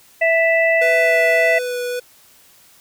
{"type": "harmonic tone", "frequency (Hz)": 659.3, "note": "E5", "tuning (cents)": 0, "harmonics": [1, 3, 4], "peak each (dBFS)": [-15, -16, -24], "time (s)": [0.21, 1.59], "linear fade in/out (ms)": 10}
{"type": "tone with vibrato", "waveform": "square", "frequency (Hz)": 493.9, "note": "B4", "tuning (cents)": 0, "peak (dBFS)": -22, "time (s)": [0.81, 2], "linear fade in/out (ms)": 10, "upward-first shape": "sine", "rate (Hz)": 1.7, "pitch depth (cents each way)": 13}
{"effects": ["white hiss -50 dBFS RMS until 2.8 s"]}